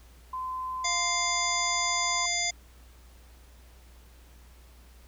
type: tone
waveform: sine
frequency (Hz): 1028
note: C6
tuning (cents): -31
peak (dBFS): -31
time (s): 0.33-2.26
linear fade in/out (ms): 5
type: harmonic tone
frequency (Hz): 698.5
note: F5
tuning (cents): 0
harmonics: 1 / 3 / 5 / 7 / 9 / 10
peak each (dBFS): -36 / -31 / -35 / -33 / -35 / -32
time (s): 0.84-2.51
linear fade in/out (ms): 10
effects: added 60 Hz sine -51 dBFS peak until 5.07 s + pink hiss -59 dBFS RMS until 5.07 s